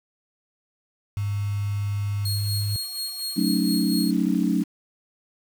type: tone with pitch glide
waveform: sine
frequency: 101.7 to 103.48 Hz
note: G#2 to G#2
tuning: -36 to -6 cents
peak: -23 dBFS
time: 1.17-2.76 s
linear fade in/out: 0 ms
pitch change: +30 cents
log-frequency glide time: 2.28-2.41 s
type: tone with tremolo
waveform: sawtooth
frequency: 4292 Hz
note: C8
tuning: 43 cents sharp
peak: -24 dBFS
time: 2.25-4.11 s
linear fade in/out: 5 ms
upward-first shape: sine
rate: 4.2 Hz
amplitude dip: 50%
type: chord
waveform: sine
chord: D# half-diminished seventh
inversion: first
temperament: equal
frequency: 185 / 220 / 277.2 / 311.1 Hz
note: F#3 / A3 / C#4 / D#4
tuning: 0 / 0 / 0 / 0 cents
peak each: -24 / -25 / -25 / -26 dBFS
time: 3.36-4.64 s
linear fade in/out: 20 ms
effects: 7-bit